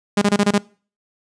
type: tone bursts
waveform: sawtooth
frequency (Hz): 204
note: G#3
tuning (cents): -31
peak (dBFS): -9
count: 6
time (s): 0.17-0.582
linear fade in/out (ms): 5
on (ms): 47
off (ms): 26
effects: noise-tail reverb RT60 0.4 s tail -23 dB re dry + resampled to 22050 Hz